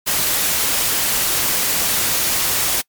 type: noise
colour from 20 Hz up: white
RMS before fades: -18 dBFS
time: 0.06-2.82 s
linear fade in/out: 20 ms
effects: noise-tail reverb RT60 0.1 s tail -25 dB re dry + MP3 96 kbps